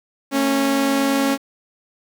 sawtooth tone pair together, 225.7 / 275.2 Hz, A3 / C#4, +44 / -12 cents, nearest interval minor third, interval 344 cents, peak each -21 / -13 dBFS, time 0.31-1.38 s, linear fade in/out 50 ms, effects 8-bit

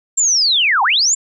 sine linear two-way sweep, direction down then up, 7470 to 752 to 7470 Hz, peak -11 dBFS, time 0.17-1.15 s, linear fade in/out 10 ms, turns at 0.83 s, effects none

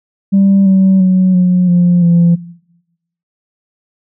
sine tone with pitch steps, 196 / 190.75 / 185.64 / 180.67 / 175.83 / 171.12 Hz, G3 / G3 / F#3 / F#3 / F3 / F3, 0 / -47 / +6 / -41 / +12 / -35 cents, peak -4 dBFS, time 0.32-2.36 s, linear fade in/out 20 ms, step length 340 ms, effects noise-tail reverb RT60 0.9 s tail -21 dB re dry + tanh soft clip ceiling -3 dBFS

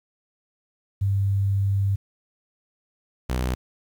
sine / sawtooth tone pair in turn, 98.7 / 62.85 Hz, G2 / B1, +12 / +31 cents, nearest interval minor sixth, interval 781 cents, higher first, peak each -19 dBFS, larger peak neither, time 1.01-1.96 / 3.29-3.55 s, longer first, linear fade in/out 10 ms, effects 9-bit

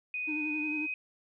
sine tone with pitch glide, 2489 to 2514 Hz, D#7 to D#7, 0 to +17 cents, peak -32 dBFS, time 0.14-0.94 s, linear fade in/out 2 ms, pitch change +17 cents, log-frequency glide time 0.61-0.71 s
triangle tone with vibrato, 303.7 Hz, D#4, 42 cents flat, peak -32 dBFS, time 0.27-0.87 s, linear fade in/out 20 ms, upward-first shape sine, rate 11 Hz, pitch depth 40 cents each way
effects none

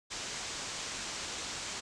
white low-pass noise, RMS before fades -40 dBFS, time 0.1-1.81 s, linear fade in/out 20 ms, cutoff 7800 Hz, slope 48 dB/octave, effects none

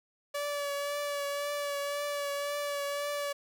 sawtooth tone with vibrato, 574 Hz, D5, 40 cents flat, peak -28 dBFS, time 0.34-3.33 s, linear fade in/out 10 ms, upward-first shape triangle, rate 1.9 Hz, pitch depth 25 cents each way, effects none

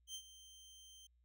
25% pulse tone with ADSR envelope, 3132 Hz, G7, 2 cents flat, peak -40 dBFS, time 0.07-1.07 s, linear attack 74 ms, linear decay 72 ms, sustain -14 dB, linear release 6 ms, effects added 60 Hz sine -70 dBFS peak until 1.24 s

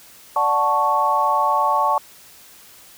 sine chord, D major seventh, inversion none, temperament equal, 587.3 / 740 / 880 / 1108.7 Hz, D5 / F#5 / A5 / C#6, 0 / 0 / 0 / 0 cents, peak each -25 / -24 / -19 / -19 dBFS, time 0.36-1.98 s, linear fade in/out 2 ms, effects white hiss -46 dBFS RMS until 2.97 s

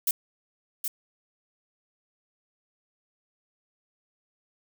violet noise with echo, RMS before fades -24 dBFS, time 0.07-0.11 s, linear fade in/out 2 ms, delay 770 ms, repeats 1, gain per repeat -6 dB, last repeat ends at 0.88 s, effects none

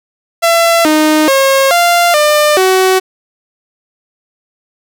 sawtooth tone with pitch steps, 673 / 308.3 / 541 / 694 / 599 / 375.7 Hz, E5 / D#4 / C#5 / F5 / D5 / F#4, +36 / -16 / -42 / -11 / +34 / +26 cents, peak -3 dBFS, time 0.42-3 s, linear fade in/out 20 ms, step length 430 ms, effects none

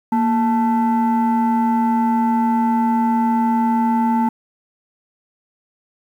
sine tone pair together, 233.1 / 880.1 Hz, A#3 / A5, 0 / 0 cents, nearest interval octave + major seventh, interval 2300 cents, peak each -14 / -16 dBFS, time 0.12-4.29 s, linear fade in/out 5 ms, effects tanh soft clip ceiling -11 dBFS + 8-bit

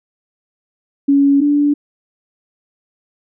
sine tone pair in turn, 280.2 / 290.3 Hz, C#4 / D4, +19 / -20 cents, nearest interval minor second, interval 61 cents, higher second, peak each -8 / -10 dBFS, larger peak first, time 1.08-1.41 / 1.41-1.74 s, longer neither, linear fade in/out 10 ms, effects none

